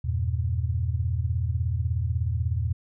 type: chord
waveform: sine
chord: E diminished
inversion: none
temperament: just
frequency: 82.41 / 98.89 / 118.67 Hz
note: E2 / G2 / Bb2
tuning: 0 / +16 / +31 cents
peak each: -26 / -30 / -28 dBFS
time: 0.04-2.73 s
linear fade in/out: 10 ms
effects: none